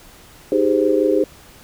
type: chord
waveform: sine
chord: Ab major seventh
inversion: second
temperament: just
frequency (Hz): 311.5 / 389.3 / 415.3 / 519.1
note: Eb4 / G4 / Ab4 / C5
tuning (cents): +2 / -12 / 0 / -14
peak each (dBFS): -19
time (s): 0.52-1.24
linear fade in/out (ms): 2
effects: pink hiss -45 dBFS RMS until 1.63 s